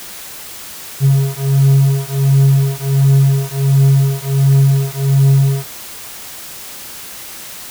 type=beating tone pair; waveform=triangle; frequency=136.2 / 137.6 Hz; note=C#3 / C#3; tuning=-30 / -12 cents; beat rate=1.4 Hz; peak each=-10 dBFS; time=1-5.67 s; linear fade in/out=50 ms; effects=white hiss -31 dBFS RMS until 7.7 s